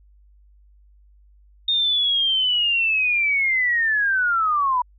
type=linear sweep; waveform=sine; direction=down; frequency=3688 to 963 Hz; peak=-17 dBFS; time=1.68-4.82 s; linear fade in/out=5 ms; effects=added 50 Hz sine -50 dBFS peak until 4.98 s